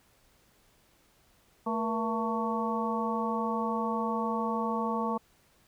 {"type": "harmonic tone with a mistuned harmonic", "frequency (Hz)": 223.4, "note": "A3", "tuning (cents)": 27, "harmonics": [1, 2, 3, 4, 5], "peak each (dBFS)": [-32, -35, -38, -34, -34], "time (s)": [1.66, 5.18], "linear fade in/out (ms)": 10, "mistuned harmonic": 2, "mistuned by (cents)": 98, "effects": ["pink hiss -65 dBFS RMS until 5.67 s"]}